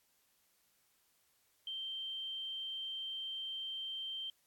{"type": "tone", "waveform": "sine", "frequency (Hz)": 3136, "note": "G7", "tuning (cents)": 0, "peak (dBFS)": -39, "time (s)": [1.67, 4.3], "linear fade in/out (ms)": 2, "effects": ["white hiss -74 dBFS RMS until 4.46 s", "AAC 64 kbps"]}